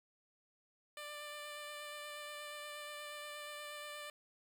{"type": "tone with vibrato", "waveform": "10% pulse", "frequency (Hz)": 592, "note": "D5", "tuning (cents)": 14, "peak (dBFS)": -37, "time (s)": [0.97, 4.1], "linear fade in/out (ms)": 2, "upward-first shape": "sine", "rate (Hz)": 8.4, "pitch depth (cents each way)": 12, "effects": ["12-bit"]}